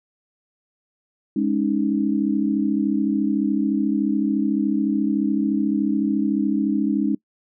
sine chord, Ab suspended fourth, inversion none, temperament equal, 207.7 / 277.2 / 311.1 Hz, Ab3 / Db4 / Eb4, 0 / 0 / 0 cents, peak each -22 / -22 / -23 dBFS, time 1.36-7.15 s, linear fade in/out 5 ms, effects noise-tail reverb RT60 0.1 s tail -23 dB re dry

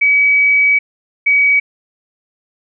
sine tone pair in turn, 2276 / 2268 Hz, C#7 / C#7, +45 / +39 cents, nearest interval unison, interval 6 cents, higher first, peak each -8 dBFS, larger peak neither, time 0.01-0.79 / 1.26-1.6 s, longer first, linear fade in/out 10 ms, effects none

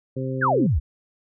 harmonic tone, 131.2 Hz, C3, 5 cents sharp, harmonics 1 / 2 / 3 / 4, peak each -27 / -30 / -32 / -33 dBFS, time 0.16-0.67 s, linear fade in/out 10 ms
sine exponential sweep, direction down, 1800 to 57 Hz, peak -17 dBFS, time 0.41-0.8 s, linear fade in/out 20 ms
effects none

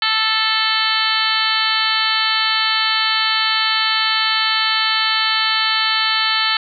harmonic tone with a mistuned harmonic, 440 Hz, A4, in tune, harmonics 2 / 3 / 4 / 5 / 6 / 7 / 8 / 9 / 10, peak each -27 / -22 / -22 / -25 / -27 / -21 / -27 / -23 / -23 dBFS, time 0.02-6.57 s, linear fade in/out 2 ms, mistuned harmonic 5, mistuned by -16 cents, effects none

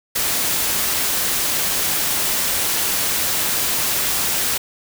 white noise, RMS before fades -20 dBFS, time 0.15-4.58 s, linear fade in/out 10 ms, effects none

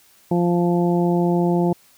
harmonic tone, 174.1 Hz, F3, 5 cents flat, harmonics 1 / 2 / 3 / 4 / 5, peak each -18 / -20 / -28 / -27 / -29 dBFS, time 0.31-1.73 s, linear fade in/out 5 ms, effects white hiss -54 dBFS RMS until 1.97 s

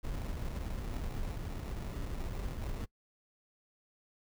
brown noise with sample-and-hold, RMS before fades -38 dBFS, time 0.03-2.86 s, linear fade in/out 20 ms, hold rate 1575 Hz, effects noise-tail reverb RT60 0.1 s tail -23 dB re dry

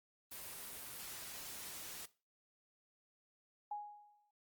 white noise, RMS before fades -48 dBFS, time 0.31-2.06 s, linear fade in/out 10 ms
sine tone with exponential decay, 830 Hz, G#5, 1 cent flat, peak -38 dBFS, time 3.71-4.31 s, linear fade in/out 5 ms, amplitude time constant 130 ms
effects noise-tail reverb RT60 0.3 s tail -17 dB re dry + Opus 24 kbps

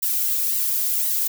violet noise with flanger, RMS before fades -22 dBFS, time 0.02-1.28 s, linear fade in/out 10 ms, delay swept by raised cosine 1 to 2.5 ms, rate 1.9 Hz, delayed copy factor +0.75, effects none

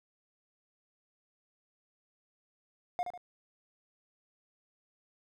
triangle tone with echo, 714 Hz, F5, 38 cents sharp, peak -27 dBFS, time 2.99-3.03 s, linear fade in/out 0 ms, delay 73 ms, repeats 2, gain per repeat -7 dB, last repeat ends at 3.176 s, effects none

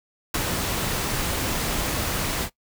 pink noise with ADSR envelope, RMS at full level -22 dBFS, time 0.34-2.5 s, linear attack 5 ms, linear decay 26 ms, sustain -4 dB, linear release 72 ms, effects noise-tail reverb RT60 0.1 s tail -19 dB re dry

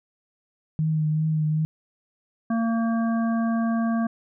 sine tone with vibrato, 155.56 Hz, D#3, in tune, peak -20 dBFS, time 0.79-1.65 s, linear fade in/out 0 ms, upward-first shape triangle, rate 2.6 Hz, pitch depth 29 cents each way
harmonic tone, 228.2 Hz, A#3, 37 cents flat, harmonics 1 / 3 / 5 / 7, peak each -21 / -31 / -35 / -38 dBFS, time 2.5-4.07 s, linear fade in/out 5 ms
effects none

